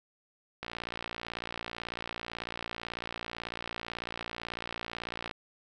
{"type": "click train", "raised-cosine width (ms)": 0.3, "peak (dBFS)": -20, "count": 273, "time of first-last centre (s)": [0.63, 5.312], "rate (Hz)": 58.1, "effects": []}